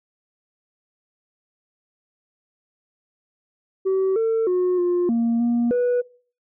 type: tone with pitch steps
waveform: sine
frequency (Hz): 381.7 / 449.8 / 362.8 / 353.6 / 232.5 / 237.4 / 489.8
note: G4 / A4 / F#4 / F4 / A#3 / A#3 / B4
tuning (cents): -46 / +38 / -34 / +22 / -4 / +32 / -14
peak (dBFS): -15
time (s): 3.85-6.02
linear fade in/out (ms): 20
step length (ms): 310
effects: noise-tail reverb RT60 0.4 s tail -21 dB re dry + tanh soft clip ceiling -16 dBFS